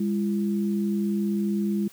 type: tone pair together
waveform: sine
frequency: 203.7 / 340 Hz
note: G#3 / F4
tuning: -33 / -46 cents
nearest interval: major sixth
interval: 887 cents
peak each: -23 / -30 dBFS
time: 0-1.88 s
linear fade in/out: 5 ms
effects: white hiss -52 dBFS RMS until 1.92 s